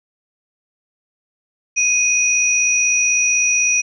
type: tone pair together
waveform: sine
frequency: 2489 / 5822 Hz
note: D#7 / F#8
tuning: 0 / -29 cents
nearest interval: octave + minor third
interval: 1471 cents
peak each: -16 dBFS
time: 1.76-3.82 s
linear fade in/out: 20 ms
effects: none